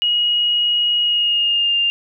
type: tone with pitch glide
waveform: sine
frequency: 2892 to 2800 Hz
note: F#7 to F7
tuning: -40 to +4 cents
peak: -14 dBFS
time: 0.02-1.9 s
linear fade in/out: 0 ms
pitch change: -56 cents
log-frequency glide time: 1.02-1.78 s
effects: none